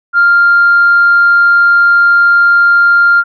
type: tone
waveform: sine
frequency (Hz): 1396.9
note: F6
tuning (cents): 0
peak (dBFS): -3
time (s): 0.13-3.24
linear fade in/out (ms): 50
effects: tanh soft clip ceiling 0 dBFS